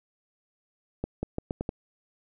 accelerating click train, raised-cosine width 2 ms, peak -16 dBFS, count 6, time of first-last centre 1.04-1.691 s, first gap 190 ms, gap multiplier 0.81, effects none

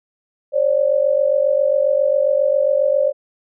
sine tone pair together, 539.9 / 587.3 Hz, C#5 / D5, -46 / 0 cents, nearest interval minor second, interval 146 cents, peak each -16 dBFS, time 0.52-3.13 s, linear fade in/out 50 ms, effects none

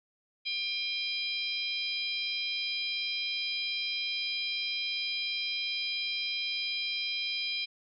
harmonic tone with a mistuned harmonic, 797 Hz, G5, 28 cents sharp, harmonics 3 / 4 / 5 / 6, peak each -35 / -36 / -37 / -38 dBFS, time 0.45-7.66 s, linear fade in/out 20 ms, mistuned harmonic 6, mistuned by +60 cents, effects none

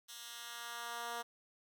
10% pulse tone with high-pass filter sweep, 235.8 Hz, A#3, 20 cents sharp, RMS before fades -45 dBFS, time 0.08-1.23 s, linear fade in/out 20 ms, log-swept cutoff 3800 to 580 Hz, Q 0.82, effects none

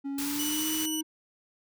triangle tone with pitch glide, 277.2 to 312.9 Hz, C#4 to D#4, 0 to +10 cents, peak -29 dBFS, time 0.04-1.03 s, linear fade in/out 20 ms, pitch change +210 cents, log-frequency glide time 0.15-0.68 s
white band-stop noise, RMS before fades -35 dBFS, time 0.18-0.86 s, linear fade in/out 5 ms, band 510 to 850 Hz, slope 96 dB/octave
15% pulse tone with tremolo, 2960 Hz, F#7, in tune, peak -23 dBFS, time 0.39-1.01 s, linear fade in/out 5 ms, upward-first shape triangle, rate 15 Hz, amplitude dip 25%
effects none

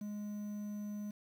triangle tone with quantisation, 207.7 Hz, G#3, in tune, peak -37 dBFS, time 0.01-1.11 s, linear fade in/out 5 ms, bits 10, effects none

